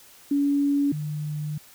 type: tone pair in turn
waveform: sine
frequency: 283.8 / 150.34 Hz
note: C#4 / D3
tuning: +41 / +41 cents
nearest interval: major seventh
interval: 1100 cents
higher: first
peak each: -19 / -27 dBFS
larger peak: first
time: 0.31-0.92 / 0.92-1.58 s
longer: second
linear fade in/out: 5 ms
effects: white hiss -51 dBFS RMS until 1.74 s